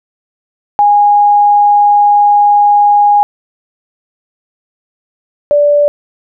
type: tone pair in turn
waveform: sine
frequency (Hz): 823 / 583.6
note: G#5 / D5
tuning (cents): -16 / -11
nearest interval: tritone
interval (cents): 595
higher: first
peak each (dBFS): -4 / -5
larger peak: first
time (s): 0.79-3.23 / 5.51-5.88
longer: first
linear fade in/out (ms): 0
effects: none